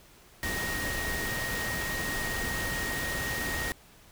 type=tone in noise; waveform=sine; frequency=1871 Hz; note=A#6; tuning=6 cents sharp; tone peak=-33 dBFS; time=0.43-3.72 s; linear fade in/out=0 ms; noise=pink; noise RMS=-34 dBFS; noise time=0.43-3.72 s; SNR=-2 dB; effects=pink hiss -56 dBFS RMS until 4.11 s